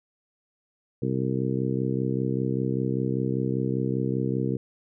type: harmonic tone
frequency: 65.1 Hz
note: C2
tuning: 8 cents flat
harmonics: 2 / 3 / 4 / 5 / 6 / 7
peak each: -28 / -30 / -31 / -32 / -33 / -33 dBFS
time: 1.02-4.57 s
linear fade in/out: 5 ms
effects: none